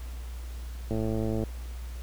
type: click train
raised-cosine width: 2 ms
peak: -18 dBFS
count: 59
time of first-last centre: 0.91-1.437 s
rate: 110 Hz
effects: added 60 Hz sine -35 dBFS peak until 2.02 s + pink hiss -51 dBFS RMS until 2.02 s